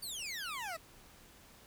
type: exponential sweep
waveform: 20% pulse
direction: down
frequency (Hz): 4700 to 622.3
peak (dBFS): -34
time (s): 0.02-0.77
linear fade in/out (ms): 10
effects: pink hiss -59 dBFS RMS until 1.66 s